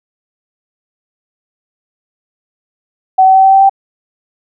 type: tone with pitch steps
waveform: sine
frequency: 757 / 761.8 / 766.7 / 771.6 / 776.5 / 781.4 Hz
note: F#5 / G5 / G5 / G5 / G5 / G5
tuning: +39 / -50 / -39 / -28 / -17 / -6 cents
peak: -3 dBFS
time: 3.18-3.696 s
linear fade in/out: 10 ms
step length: 86 ms
effects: none